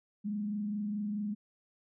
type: tone with frequency modulation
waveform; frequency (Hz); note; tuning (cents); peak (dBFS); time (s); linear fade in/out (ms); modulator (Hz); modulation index
sine; 207.7; G#3; 0; -32; 0.24-1.35; 20; 24.7; 0.37
effects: none